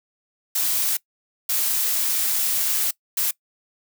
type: noise bursts at uneven times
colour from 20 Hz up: blue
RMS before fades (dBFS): -22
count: 3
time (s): 0.55-0.97 / 1.49-2.91 / 3.17-3.31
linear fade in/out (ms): 5
effects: noise-tail reverb RT60 0.1 s tail -22 dB re dry